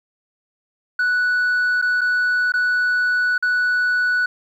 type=tone with dropouts; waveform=sine; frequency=1479 Hz; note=F#6; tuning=1 cent flat; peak=-13 dBFS; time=0.99-4.26 s; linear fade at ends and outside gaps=5 ms; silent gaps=1.816-1.823 / 2.01-2.014 / 2.521-2.538 / 3.38-3.425 s; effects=tanh soft clip ceiling -15 dBFS + 9-bit